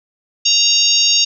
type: harmonic tone with a mistuned harmonic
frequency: 932.3 Hz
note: A#5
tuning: in tune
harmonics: 3 / 4 / 5 / 6 / 7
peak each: -17 / -17 / -17 / -17 / -17 dBFS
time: 0.45-1.25 s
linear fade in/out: 10 ms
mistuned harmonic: 6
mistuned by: -19 cents
effects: none